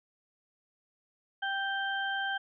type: harmonic tone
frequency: 784 Hz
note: G5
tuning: in tune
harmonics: 1 / 2 / 4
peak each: -35 / -32 / -39 dBFS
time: 1.42-2.38 s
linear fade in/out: 10 ms
effects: none